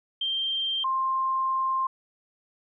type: tone pair in turn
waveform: sine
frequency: 3161 / 1054.9 Hz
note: G7 / C6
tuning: +14 / +14 cents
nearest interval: octave + perfect fifth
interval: 1900 cents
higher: first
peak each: -25 / -23 dBFS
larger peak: second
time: 0.21-0.84 / 0.84-1.87 s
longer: second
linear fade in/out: 5 ms
effects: none